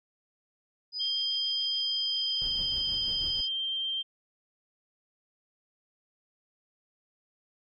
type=tone; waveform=sine; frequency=4978 Hz; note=D#8; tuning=in tune; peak=-32 dBFS; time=0.92-3.49 s; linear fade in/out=50 ms
type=tone with pitch glide; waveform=sine; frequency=3185 to 3156 Hz; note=G7 to G7; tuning=+27 to +11 cents; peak=-29 dBFS; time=0.99-4.03 s; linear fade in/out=20 ms; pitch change=-16 cents; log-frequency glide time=1.76-2.66 s
type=noise with tremolo; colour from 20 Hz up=brown; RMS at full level=-42 dBFS; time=2.41-3.41 s; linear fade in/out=5 ms; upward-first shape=sine; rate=6.2 Hz; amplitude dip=50%
effects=none